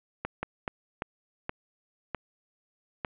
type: slowing click train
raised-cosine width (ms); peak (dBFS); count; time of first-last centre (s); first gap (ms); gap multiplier
0.5; -16; 7; 0.25-3.048; 180; 1.38
effects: resampled to 8000 Hz + 8-bit